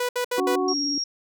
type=tone bursts; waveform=sawtooth; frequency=492.3 Hz; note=B4; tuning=6 cents flat; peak=-19 dBFS; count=4; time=0-0.558 s; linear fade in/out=5 ms; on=90 ms; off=66 ms
type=harmonic tone; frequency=370 Hz; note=F#4; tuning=in tune; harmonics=1 / 2 / 3; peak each=-23 / -30 / -30 dBFS; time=0.37-0.74 s; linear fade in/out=20 ms
type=tone with vibrato; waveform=sine; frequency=285.9 Hz; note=D4; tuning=46 cents flat; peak=-27 dBFS; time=0.38-0.98 s; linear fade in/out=2 ms; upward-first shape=triangle; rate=19 Hz; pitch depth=54 cents each way
type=tone; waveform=sine; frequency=5588 Hz; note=F8; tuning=in tune; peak=-24 dBFS; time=0.68-1.04 s; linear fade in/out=5 ms
effects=none